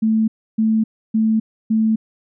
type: tone bursts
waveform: sine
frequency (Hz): 220.3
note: A3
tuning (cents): +2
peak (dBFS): -13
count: 4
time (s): 0.02-1.96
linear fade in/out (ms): 10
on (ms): 260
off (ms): 300
effects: none